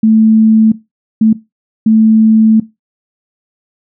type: tone bursts at uneven times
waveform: sine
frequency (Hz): 220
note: A3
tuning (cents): 0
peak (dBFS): -4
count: 3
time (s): 0.03-0.72 / 1.21-1.33 / 1.86-2.6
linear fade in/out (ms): 5
effects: noise-tail reverb RT60 0.2 s tail -17 dB re dry